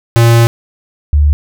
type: tone pair in turn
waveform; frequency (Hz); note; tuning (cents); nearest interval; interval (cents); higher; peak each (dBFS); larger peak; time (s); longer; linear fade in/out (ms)
square / sine; 116.54 / 73.42; A#2 / D2; 0 / 0; minor sixth; 800; first; -5; neither; 0.16-0.47 / 1.13-1.33; first; 0
effects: none